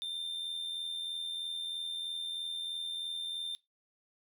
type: tone with amplitude modulation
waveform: triangle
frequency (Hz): 3590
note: A7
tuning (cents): +34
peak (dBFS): -32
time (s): 0.02-3.55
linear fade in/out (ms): 0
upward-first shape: sine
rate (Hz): 83.1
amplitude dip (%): 45
effects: noise-tail reverb RT60 0.2 s tail -19 dB re dry